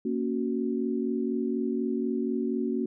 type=chord; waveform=sine; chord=F# major; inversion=first; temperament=equal; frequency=233.1 / 277.2 / 370 Hz; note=A#3 / C#4 / F#4; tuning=0 / 0 / 0 cents; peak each=-29 / -31 / -31 dBFS; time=0.05-2.86 s; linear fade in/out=5 ms; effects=none